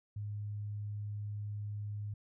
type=tone; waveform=sine; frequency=103.83 Hz; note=G#2; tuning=in tune; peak=-37 dBFS; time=0.16-2.14 s; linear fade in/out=5 ms; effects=none